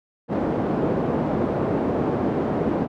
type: band-pass noise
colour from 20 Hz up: pink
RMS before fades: -23 dBFS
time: 0.28-2.88 s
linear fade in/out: 50 ms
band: 190 to 580 Hz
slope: 12 dB/octave
effects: none